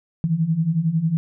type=beating tone pair; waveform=sine; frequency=155.56 / 166.56 Hz; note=D#3 / E3; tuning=0 / +18 cents; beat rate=11 Hz; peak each=-23 / -19 dBFS; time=0.24-1.17 s; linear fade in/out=0 ms; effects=none